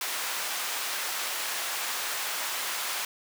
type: high-pass noise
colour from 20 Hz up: pink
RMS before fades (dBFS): -32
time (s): 0.01-3.05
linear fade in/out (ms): 2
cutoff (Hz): 990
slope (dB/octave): 12
effects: none